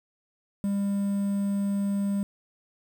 triangle tone with quantisation, 200 Hz, G3, 35 cents sharp, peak -22 dBFS, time 0.64-2.23 s, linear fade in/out 0 ms, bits 8, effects none

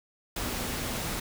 sine tone in noise, 244.3 Hz, B3, 19 cents flat, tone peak -40 dBFS, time 0.42-0.96 s, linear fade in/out 5 ms, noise pink, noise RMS -33 dBFS, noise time 0.36-1.2 s, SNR -10 dB, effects none

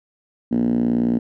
5% pulse tone with band-pass filter, 59.1 Hz, A#1, 24 cents sharp, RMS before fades -19 dBFS, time 0.51-1.19 s, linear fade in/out 10 ms, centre 240 Hz, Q 5.5, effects none

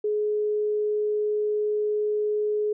sine tone, 421.4 Hz, G#4, 25 cents sharp, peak -22 dBFS, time 0.04-2.73 s, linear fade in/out 5 ms, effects none

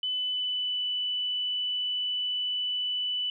sine tone with pitch glide, 3001 to 2982 Hz, F#7 to F#7, +24 to +13 cents, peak -27 dBFS, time 0.03-3.3 s, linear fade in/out 2 ms, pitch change -11 cents, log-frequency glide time 0.2-0.83 s, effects none

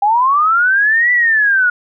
sine linear two-way sweep, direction up then down, 791 to 1981 to 1431 Hz, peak -9 dBFS, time 0.02-1.7 s, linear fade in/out 5 ms, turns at 1.12 s, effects none

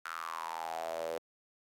sawtooth tone with high-pass filter sweep, 82.2 Hz, E2, 4 cents flat, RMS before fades -39 dBFS, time 0.05-1.18 s, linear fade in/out 5 ms, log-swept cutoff 1400 to 500 Hz, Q 6.8, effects AAC 64 kbps

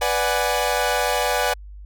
sawtooth chord, G# half-diminished seventh, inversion first, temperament equal, 493.9 / 587.3 / 740 / 830.6 Hz, B4 / D5 / F#5 / G#5, 0 / 0 / 0 / 0 cents, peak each -21 dBFS, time 0.01-1.54 s, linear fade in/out 10 ms, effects added 50 Hz sine -36 dBFS peak until 1.85 s

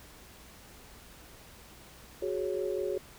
sine chord, F# suspended second, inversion none, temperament equal, 370 / 415.3 / 554.4 Hz, F#4 / G#4 / C#5, 0 / 0 / 0 cents, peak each -33 / -34 / -36 dBFS, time 2.22-2.98 s, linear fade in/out 5 ms, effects added 60 Hz sine -60 dBFS peak until 3.18 s + pink hiss -53 dBFS RMS until 3.18 s

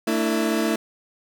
30% pulse chord, A suspended fourth, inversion none, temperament equal with one note detuned, 224.9 / 293.7 / 329.6 Hz, A3 / D4 / E4, +38 / 0 / 0 cents, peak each -21 / -26 / -21 dBFS, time 0.07-0.76 s, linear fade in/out 5 ms, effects none

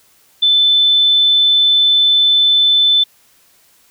sine tone, 3520 Hz, A7, in tune, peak -8 dBFS, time 0.42-3.04 s, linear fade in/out 10 ms, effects white hiss -52 dBFS RMS until 3.9 s

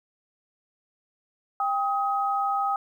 sine tone pair together, 795 / 1262 Hz, G5 / D#6, +24 / +24 cents, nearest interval minor sixth, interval 800 cents, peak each -25 / -26 dBFS, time 1.6-2.76 s, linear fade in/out 2 ms, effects 10-bit

